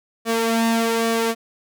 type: tone with flanger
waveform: sawtooth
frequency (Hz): 228.1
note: A#3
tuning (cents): -37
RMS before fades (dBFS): -20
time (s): 0.25-1.35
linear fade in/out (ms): 50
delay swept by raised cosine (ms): 1.7 to 3.3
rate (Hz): 1.2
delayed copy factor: +0.6
effects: none